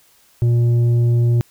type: tone with tanh clipping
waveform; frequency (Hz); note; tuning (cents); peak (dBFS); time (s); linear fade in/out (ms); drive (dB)
sine; 118.9; A#2; +35; -13; 0.42-1.41; 0; 6
effects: white hiss -54 dBFS RMS until 1.5 s